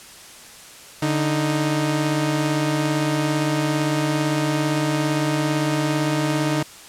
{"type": "tone pair together", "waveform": "sawtooth", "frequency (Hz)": [146.8, 311.3], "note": ["D3", "D#4"], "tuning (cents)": [0, 1], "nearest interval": "octave + minor second", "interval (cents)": 1301, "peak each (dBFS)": -18, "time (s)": [1.02, 6.63], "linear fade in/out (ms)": 5, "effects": ["white hiss -42 dBFS RMS until 6.88 s", "low-pass 10000 Hz 12 dB/octave"]}